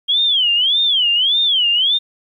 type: tone with vibrato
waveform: sine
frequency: 3192 Hz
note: G7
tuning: 31 cents sharp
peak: -12 dBFS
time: 0.08-1.99 s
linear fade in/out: 20 ms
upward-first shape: sine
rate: 1.7 Hz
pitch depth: 230 cents each way
effects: 9-bit